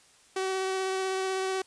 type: tone with vibrato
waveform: sawtooth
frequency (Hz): 379.6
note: F#4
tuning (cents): +44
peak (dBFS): -24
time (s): 0.36-1.62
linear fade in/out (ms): 5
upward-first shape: triangle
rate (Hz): 16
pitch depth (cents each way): 13
effects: white hiss -59 dBFS RMS until 1.66 s + resampled to 22050 Hz